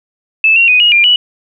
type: tone with pitch steps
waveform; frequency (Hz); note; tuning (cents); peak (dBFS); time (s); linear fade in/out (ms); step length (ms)
sine; 2623 / 2746 / 2491 / 2882 / 2394 / 2944; E7 / F7 / D#7 / F#7 / D7 / F#7; -9 / -30 / +1 / -46 / +33 / -9; -5; 0.44-1.16; 2; 120
effects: none